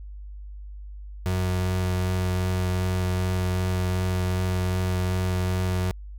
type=tone with vibrato; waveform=35% pulse; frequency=91.7 Hz; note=F#2; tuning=15 cents flat; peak=-21 dBFS; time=1.26-5.91 s; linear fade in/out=0 ms; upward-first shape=sine; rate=2.6 Hz; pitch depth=10 cents each way; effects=added 50 Hz sine -36 dBFS peak until 6.18 s